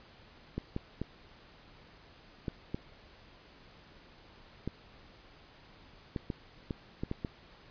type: clicks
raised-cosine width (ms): 3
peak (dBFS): -21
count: 12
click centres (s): 0.58 / 0.764 / 1.016 / 2.482 / 2.745 / 4.676 / 6.162 / 6.302 / 6.708 / 7.035 / 7.114 / 7.248
effects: pink hiss -57 dBFS RMS until 7.7 s + resampled to 11025 Hz